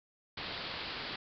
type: low-pass noise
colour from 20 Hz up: white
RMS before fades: -41 dBFS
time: 0.37-1.16 s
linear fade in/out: 5 ms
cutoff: 4800 Hz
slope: 96 dB/octave
effects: none